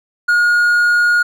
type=tone; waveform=triangle; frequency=1435 Hz; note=F6; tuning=47 cents sharp; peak=-8 dBFS; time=0.28-1.23 s; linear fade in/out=10 ms; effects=none